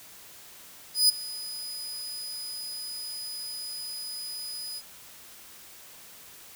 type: tone with ADSR envelope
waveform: sawtooth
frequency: 4978 Hz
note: D#8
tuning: in tune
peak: -13 dBFS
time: 0.94-4.82 s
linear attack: 150 ms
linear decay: 13 ms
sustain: -19 dB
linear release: 45 ms
effects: white hiss -49 dBFS RMS until 6.55 s